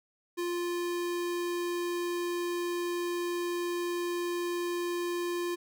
square tone, 349.2 Hz, F4, in tune, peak -31 dBFS, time 0.37-5.56 s, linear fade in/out 20 ms, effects none

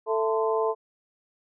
harmonic tone with a mistuned harmonic, 221.4 Hz, A3, 11 cents sharp, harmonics 2 / 3 / 4 / 5, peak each -24 / -30 / -31 / -30 dBFS, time 0.06-0.75 s, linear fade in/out 50 ms, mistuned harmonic 5, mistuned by -120 cents, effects none

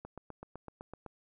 click train, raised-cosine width 1 ms, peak -30 dBFS, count 9, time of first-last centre 0.05-1.063 s, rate 7.9 Hz, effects none

